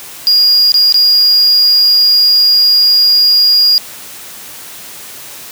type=tone with dropouts; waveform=triangle; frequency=4846 Hz; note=D#8; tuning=47 cents flat; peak=-4 dBFS; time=0.27-3.78 s; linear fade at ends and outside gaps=0 ms; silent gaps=0.719-0.742 / 0.924-0.943 s; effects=white hiss -30 dBFS RMS until 5.51 s + high-pass 80 Hz 12 dB/octave